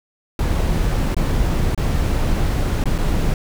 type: noise with dropouts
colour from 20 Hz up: brown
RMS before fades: -18 dBFS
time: 0.39-3.34 s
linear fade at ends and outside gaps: 2 ms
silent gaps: 1.146-1.166 / 1.748-1.776 / 2.84-2.856 / 2.981-2.985 s
effects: none